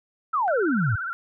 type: exponential sweep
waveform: sine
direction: down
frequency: 1366 to 95.2 Hz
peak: -20 dBFS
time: 0.33-0.96 s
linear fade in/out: 10 ms
type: tone with vibrato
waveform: sine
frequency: 1447 Hz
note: F#6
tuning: 39 cents flat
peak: -27 dBFS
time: 0.48-1.13 s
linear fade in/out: 0 ms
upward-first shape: sine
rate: 17 Hz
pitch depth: 120 cents each way
effects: none